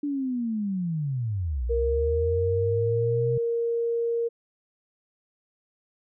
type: linear two-way sweep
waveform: sine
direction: down then up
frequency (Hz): 294.1 to 58.5 to 128.6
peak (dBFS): -25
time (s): 0.03-3.38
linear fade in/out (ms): 5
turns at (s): 1.64
type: tone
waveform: sine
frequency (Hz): 466.2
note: A#4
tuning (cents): 0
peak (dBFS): -23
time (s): 1.69-4.29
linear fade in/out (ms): 20
effects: none